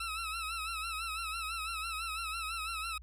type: tone with vibrato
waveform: 20% pulse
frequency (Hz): 1314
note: E6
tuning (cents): -6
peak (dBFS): -31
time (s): 0-2.98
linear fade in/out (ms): 5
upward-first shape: sine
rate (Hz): 6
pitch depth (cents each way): 73
effects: added 60 Hz sine -48 dBFS peak until 3.02 s + resampled to 32000 Hz